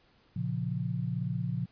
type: chord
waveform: sine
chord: Bb minor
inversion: none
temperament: equal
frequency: 116.54 / 138.59 / 174.61 Hz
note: Bb2 / Db3 / F3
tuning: 0 / 0 / 0 cents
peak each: -34 dBFS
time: 0.36-1.66 s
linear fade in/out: 5 ms
effects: pink hiss -65 dBFS RMS until 1.71 s + resampled to 11025 Hz